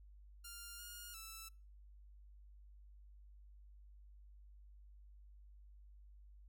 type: tone with pitch steps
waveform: 5% pulse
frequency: 1399 / 1427 / 1321 Hz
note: F6 / F6 / E6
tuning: +3 / +37 / +3 cents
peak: -39 dBFS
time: 0.44-1.49 s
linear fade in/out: 10 ms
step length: 350 ms
effects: noise-tail reverb RT60 0.4 s tail -26 dB re dry + added 50 Hz sine -57 dBFS peak until 6.48 s